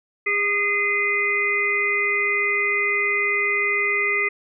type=harmonic tone with a mistuned harmonic; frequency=410.7 Hz; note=G#4; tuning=19 cents flat; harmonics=1 / 3 / 5 / 6; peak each=-28 / -30 / -20 / -26 dBFS; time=0.26-4.29 s; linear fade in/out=10 ms; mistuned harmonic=1; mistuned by=-19 cents; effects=none